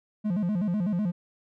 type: tone with vibrato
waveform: triangle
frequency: 192.3 Hz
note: G3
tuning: 33 cents flat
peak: -22 dBFS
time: 0.24-1.12 s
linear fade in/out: 20 ms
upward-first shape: square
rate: 8 Hz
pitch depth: 170 cents each way
effects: none

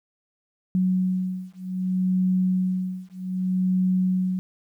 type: beating tone pair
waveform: sine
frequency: 184.6 / 185.24 Hz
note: F#3 / F#3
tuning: -4 / +2 cents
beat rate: 0.64 Hz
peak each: -24 dBFS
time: 0.75-4.39 s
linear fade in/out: 0 ms
effects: 10-bit

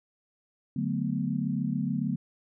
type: chord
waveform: sine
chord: B minor seventh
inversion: first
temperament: equal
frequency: 146.83 / 185 / 220 / 246.9 Hz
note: D3 / F#3 / A3 / B3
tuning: 0 / 0 / 0 / 0 cents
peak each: -32 dBFS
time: 0.76-2.16 s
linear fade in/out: 5 ms
effects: none

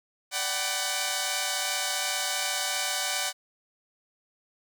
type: chord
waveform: 5% pulse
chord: G major seventh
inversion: second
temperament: equal with one note detuned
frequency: 587.3 / 749 / 784 / 987.8 Hz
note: D5 / F#5 / G5 / B5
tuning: 0 / +21 / 0 / 0 cents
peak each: -22 / -18 / -24 / -24 dBFS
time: 0.31-3.33 s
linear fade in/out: 50 ms
effects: none

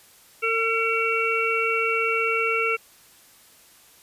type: harmonic tone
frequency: 452.6 Hz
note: A4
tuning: 49 cents sharp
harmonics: 1 / 3 / 5 / 6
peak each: -26 / -26 / -26 / -26 dBFS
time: 0.42-2.77 s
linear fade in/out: 20 ms
effects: white hiss -53 dBFS RMS until 4.02 s + resampled to 32000 Hz

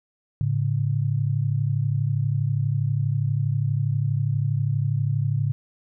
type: tone pair together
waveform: sine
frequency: 109.02 / 141.4 Hz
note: A2 / C#3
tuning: -15 / +35 cents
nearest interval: perfect fourth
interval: 450 cents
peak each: -23 dBFS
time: 0.41-5.52 s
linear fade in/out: 0 ms
effects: none

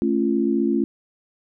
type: chord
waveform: sine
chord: A augmented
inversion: none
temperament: just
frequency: 220 / 275 / 343.8 Hz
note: A3 / C#4 / E#4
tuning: 0 / -14 / -27 cents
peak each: -22 dBFS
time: 0.02-0.84 s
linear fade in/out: 0 ms
effects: none

